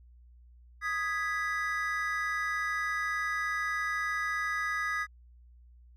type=chord; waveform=triangle; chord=G# minor; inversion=second; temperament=equal; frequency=1244.5 / 1661.2 / 1975.5 Hz; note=D#6 / G#6 / B6; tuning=0 / 0 / 0 cents; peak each=-32 dBFS; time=0.81-5.07 s; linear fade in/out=50 ms; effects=tanh soft clip ceiling -18 dBFS + added 60 Hz sine -53 dBFS peak until 5.96 s